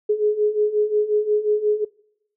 sine beating tone pair, 417.8 / 423.4 Hz, G#4 / G#4, +10 / +33 cents, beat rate 5.6 Hz, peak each -22 / -18 dBFS, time 0.09-1.85 s, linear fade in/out 10 ms, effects noise-tail reverb RT60 0.8 s tail -25 dB re dry

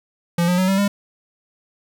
square tone with pitch steps, 171.8 / 178.79 / 186.06 / 193.62 / 201.5 Hz, F3 / F3 / F#3 / G3 / G3, -28 / +41 / +10 / -21 / +48 cents, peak -16 dBFS, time 0.38-0.88 s, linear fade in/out 5 ms, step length 100 ms, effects 9-bit

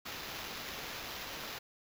white noise with sample-and-hold, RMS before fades -43 dBFS, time 0.05-1.59 s, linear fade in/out 10 ms, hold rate 8820 Hz, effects none

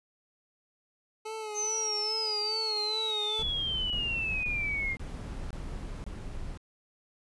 25% pulse tone with vibrato, 430.5 Hz, A4, 38 cents flat, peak -32 dBFS, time 1.25-3.43 s, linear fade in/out 10 ms, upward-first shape sine, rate 2.4 Hz, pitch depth 45 cents each way
sine exponential sweep, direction down, 6272 to 2093 Hz, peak -29 dBFS, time 1.54-4.97 s, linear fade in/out 50 ms
brown noise bursts, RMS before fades -38 dBFS, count 6, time 3.39-6.575 s, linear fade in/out 0 ms, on 510 ms, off 25 ms
effects resampled to 24000 Hz

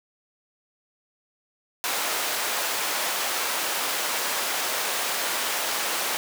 pink high-pass noise, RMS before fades -27 dBFS, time 1.84-6.17 s, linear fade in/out 0 ms, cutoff 650 Hz, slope 12 dB/octave, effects none

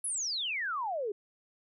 sine exponential sweep, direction down, 11175 to 390 Hz, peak -31 dBFS, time 0.04-1.12 s, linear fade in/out 5 ms, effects none

